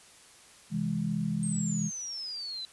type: chord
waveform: sine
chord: C augmented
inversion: none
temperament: equal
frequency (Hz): 130.81 / 164.81 / 207.7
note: C3 / E3 / G#3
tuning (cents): 0 / 0 / 0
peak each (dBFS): -37 / -31 / -31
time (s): 0.7-1.91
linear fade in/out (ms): 50
type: exponential sweep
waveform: sine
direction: down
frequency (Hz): 8550 to 3951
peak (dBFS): -35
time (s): 1.43-2.65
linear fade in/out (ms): 0
effects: white hiss -55 dBFS RMS until 2.72 s + resampled to 24000 Hz